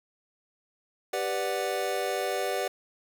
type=chord; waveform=square; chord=G major seventh; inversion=none; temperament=equal; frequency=392 / 493.9 / 587.3 / 740 Hz; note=G4 / B4 / D5 / F#5; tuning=0 / 0 / 0 / 0 cents; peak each=-34 dBFS; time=1.13-2.68 s; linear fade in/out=5 ms; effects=none